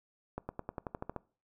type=accelerating click train; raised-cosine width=1 ms; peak=-23 dBFS; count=10; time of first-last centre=0.38-1.163 s; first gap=110 ms; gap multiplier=0.94; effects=noise-tail reverb RT60 0.4 s tail -22 dB re dry